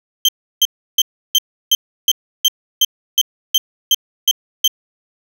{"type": "tone bursts", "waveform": "35% pulse", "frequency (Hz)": 3137, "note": "G7", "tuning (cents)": 1, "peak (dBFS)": -7, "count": 13, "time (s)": [0.25, 4.678], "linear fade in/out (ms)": 2, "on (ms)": 36, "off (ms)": 330, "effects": []}